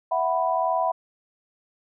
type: chord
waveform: sine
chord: E suspended second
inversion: none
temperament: just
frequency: 659.3 / 741.7 / 988.9 Hz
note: E5 / F#5 / B5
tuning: 0 / +4 / +2 cents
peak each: -25 dBFS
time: 0.11-0.92 s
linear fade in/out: 10 ms
effects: none